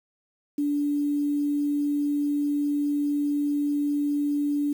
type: tone with quantisation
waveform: sine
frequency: 290.1 Hz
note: D4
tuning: 21 cents flat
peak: -22 dBFS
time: 0.58-4.73 s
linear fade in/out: 5 ms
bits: 8
effects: none